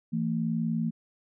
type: tone pair together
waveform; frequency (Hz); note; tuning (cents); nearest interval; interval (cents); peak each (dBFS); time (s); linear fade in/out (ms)
sine; 165.63 / 226; E3 / A3; +9 / +47; perfect fourth; 538; -29 / -28; 0.12-0.91; 20
effects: none